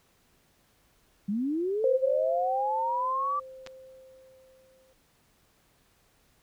sine linear sweep, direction up, 190 to 1174.7 Hz, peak -26 dBFS, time 1.28-3.4 s, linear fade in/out 10 ms
sine tone with exponential decay, 523.3 Hz, C5, in tune, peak -21 dBFS, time 1.84-4.93 s, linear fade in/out 2 ms, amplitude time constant 670 ms
clicks, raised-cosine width 0.2 ms, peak -25 dBFS, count 2, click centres 3.664 / 3.672 s
effects pink hiss -66 dBFS RMS until 6.42 s

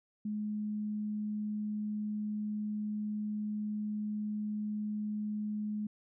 sine tone, 210.9 Hz, G#3, 27 cents sharp, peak -33 dBFS, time 0.25-5.87 s, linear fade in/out 5 ms, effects none

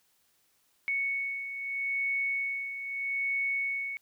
sine beating tone pair, 2217 / 2217.79 Hz, C#7 / C#7, 0 / 0 cents, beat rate 0.79 Hz, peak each -37 / -30 dBFS, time 0.88-3.97 s, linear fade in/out 0 ms, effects white hiss -70 dBFS RMS until 4.01 s

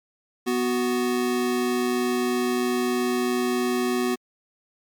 square tone pair together, 246.9 / 370 Hz, B3 / F#4, 0 / 0 cents, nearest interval perfect fifth, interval 700 cents, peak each -25 dBFS, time 0.46-4.16 s, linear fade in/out 20 ms, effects MP3 96 kbps

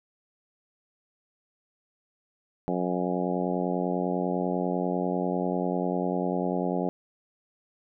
harmonic tone with a mistuned harmonic, 90.1 Hz, F#2, 45 cents flat, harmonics 2 / 3 / 4 / 5 / 6 / 7 / 8 / 9, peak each -30 / -32 / -33 / -34 / -35 / -35 / -36 / -37 dBFS, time 2.68-6.89 s, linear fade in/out 0 ms, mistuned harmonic 9, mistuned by +32 cents, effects none

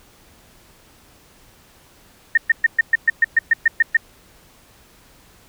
sine tone bursts, 1830 Hz, A#6, 32 cents flat, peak -9 dBFS, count 12, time 2.35-3.97 s, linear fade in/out 5 ms, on 25 ms, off 120 ms, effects pink hiss -51 dBFS RMS until 5.48 s

